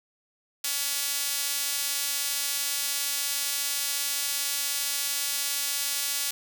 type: tone with high-pass filter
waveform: sawtooth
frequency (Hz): 282.8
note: C#4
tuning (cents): +35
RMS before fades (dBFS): -29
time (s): 0.64-6.31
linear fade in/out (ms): 5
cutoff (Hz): 4500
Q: 0.52
effects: none